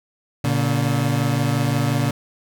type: tone pair together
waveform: 30% pulse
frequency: 117.1 / 142.74 Hz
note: A#2 / D3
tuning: +8 / -49 cents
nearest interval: minor third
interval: 343 cents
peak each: -18 / -18 dBFS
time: 0.44-2.11 s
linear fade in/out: 5 ms
effects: none